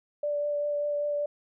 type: tone with vibrato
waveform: sine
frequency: 585 Hz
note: D5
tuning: 7 cents flat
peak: -26 dBFS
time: 0.23-1.26 s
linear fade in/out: 5 ms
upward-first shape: triangle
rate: 5.1 Hz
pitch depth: 13 cents each way
effects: none